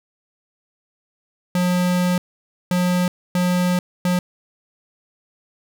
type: tone bursts at uneven times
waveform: square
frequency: 179.4 Hz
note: F3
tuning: 47 cents sharp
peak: -17 dBFS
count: 4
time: 1.55-2.18 / 2.71-3.08 / 3.35-3.79 / 4.05-4.19 s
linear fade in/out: 2 ms
effects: none